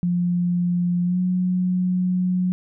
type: tone with pitch glide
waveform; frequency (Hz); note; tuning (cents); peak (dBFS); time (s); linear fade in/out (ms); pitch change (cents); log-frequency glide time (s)
sine; 176 to 182.1; F3 to F#3; +14 to -27; -18; 0.03-2.52; 0; +59; 1.04-1.19
effects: none